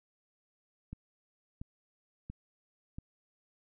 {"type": "click train", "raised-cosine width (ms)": 5, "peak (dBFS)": -29, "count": 4, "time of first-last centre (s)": [0.93, 2.985], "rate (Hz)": 1.46, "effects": []}